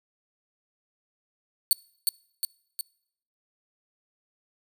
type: tone with echo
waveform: 5% pulse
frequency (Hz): 4435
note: C#8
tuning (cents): 0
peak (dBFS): -10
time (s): 1.71-1.73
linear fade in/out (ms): 0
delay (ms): 360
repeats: 3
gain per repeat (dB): -4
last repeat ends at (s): 2.81
effects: noise-tail reverb RT60 0.7 s tail -26 dB re dry